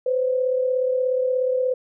sine tone pair together, 508.2 / 545 Hz, B4 / C#5, +49 / -29 cents, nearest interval minor second, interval 122 cents, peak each -19 / -28 dBFS, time 0.06-1.74 s, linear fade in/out 5 ms, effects none

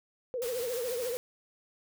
sine tone with vibrato, 486.6 Hz, B4, 26 cents flat, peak -31 dBFS, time 0.34-1.17 s, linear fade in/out 0 ms, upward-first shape triangle, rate 14 Hz, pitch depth 130 cents each way
white noise with tremolo, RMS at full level -40 dBFS, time 0.42-1.17 s, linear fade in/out 0 ms, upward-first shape sine, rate 6.7 Hz, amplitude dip 30%
effects none

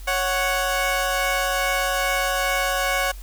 15% pulse tone pair together, 554.4 / 740 Hz, C#5 / F#5, 0 / 0 cents, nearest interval perfect fourth, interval 500 cents, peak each -17 dBFS, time 0.07-3.12 s, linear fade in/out 10 ms, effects added 45 Hz sine -34 dBFS peak until 3.22 s + white hiss -48 dBFS RMS until 3.22 s

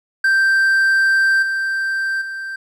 triangle tone with level steps, 1568 Hz, G6, in tune, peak -10 / -16 / -23 dBFS, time 0.24-2.56 s, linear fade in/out 5 ms, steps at 1.42 / 2.21 s, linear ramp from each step 10 ms, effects none

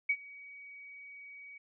sine tone with ADSR envelope, 2261 Hz, C#7, 34 cents sharp, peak -24 dBFS, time 0.09-1.58 s, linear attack 8 ms, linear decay 60 ms, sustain -23 dB, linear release 6 ms, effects none

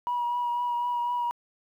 sine tone with vibrato, 965 Hz, B5, 40 cents flat, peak -24 dBFS, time 0.07-1.31 s, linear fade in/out 0 ms, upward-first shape triangle, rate 4 Hz, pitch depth 22 cents each way, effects tanh soft clip ceiling -22 dBFS + 10-bit

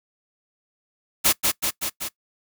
white noise with echo, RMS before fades -17 dBFS, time 1.24-1.33 s, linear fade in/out 20 ms, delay 190 ms, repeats 4, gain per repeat -3 dB, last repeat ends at 2.09 s, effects noise-tail reverb RT60 0.1 s tail -21 dB re dry

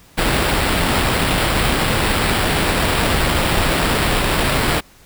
pink noise with sample-and-hold, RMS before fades -17 dBFS, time 0.17-4.81 s, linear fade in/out 20 ms, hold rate 6300 Hz, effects pink hiss -48 dBFS RMS until 5.05 s

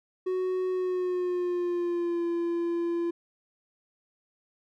triangle tone with pitch glide, 370 to 341.3 Hz, F#4 to F4, 0 to -40 cents, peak -24 dBFS, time 0.26-3.11 s, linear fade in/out 10 ms, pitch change -140 cents, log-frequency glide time 0.7-2.25 s, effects none

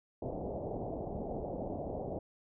white low-pass noise, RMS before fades -39 dBFS, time 0.22-2.19 s, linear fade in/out 5 ms, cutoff 730 Hz, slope 48 dB/octave, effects none

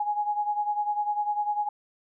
sine beating tone pair, 831 / 841 Hz, G#5 / G#5, +1 / +22 cents, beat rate 10 Hz, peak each -26 / -31 dBFS, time 0-1.69 s, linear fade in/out 5 ms, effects none

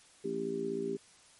harmonic tone, 56.4 Hz, A1, 44 cents sharp, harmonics 3 / 4 / 5 / 6 / 7, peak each -45 / -41 / -41 / -43 / -34 dBFS, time 0.24-0.97 s, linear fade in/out 10 ms, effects white hiss -60 dBFS RMS until 1.39 s + MP3 48 kbps

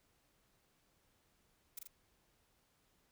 blue noise with echo, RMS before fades -45 dBFS, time 1.77-1.79 s, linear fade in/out 5 ms, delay 42 ms, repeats 2, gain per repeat -3 dB, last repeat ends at 1.874 s, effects pink hiss -75 dBFS RMS until 3.11 s

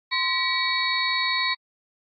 sine tone cluster, 1036 / 1929 / 2275 / 3815 / 4391 Hz, C6 / B6 / C#7 / A#7 / C#8, -17 / -41 / +44 / +39 / -17 cents, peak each -28 dBFS, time 0.11-1.55 s, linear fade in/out 20 ms, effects AAC 48 kbps

